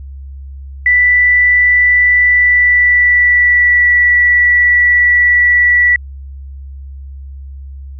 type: tone with pitch glide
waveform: sine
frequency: 1975.5 to 1952.8 Hz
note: B6 to B6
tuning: 0 to -20 cents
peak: -6 dBFS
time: 0.86-5.96 s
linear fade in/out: 2 ms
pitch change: -20 cents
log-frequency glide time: 2.27-3.89 s
effects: added 68 Hz sine -26 dBFS peak until 7.99 s